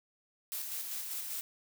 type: noise with tremolo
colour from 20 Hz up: blue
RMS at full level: -38 dBFS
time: 0.52-1.41 s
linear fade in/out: 0 ms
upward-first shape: square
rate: 5.1 Hz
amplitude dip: 30%
effects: none